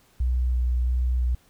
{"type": "tone with vibrato", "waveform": "sine", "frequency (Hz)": 61.74, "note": "B1", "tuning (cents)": 0, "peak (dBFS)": -20, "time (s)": [0.2, 1.35], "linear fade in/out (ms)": 5, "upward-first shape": "square", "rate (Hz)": 1.5, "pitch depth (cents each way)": 12, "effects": ["pink hiss -60 dBFS RMS until 1.49 s"]}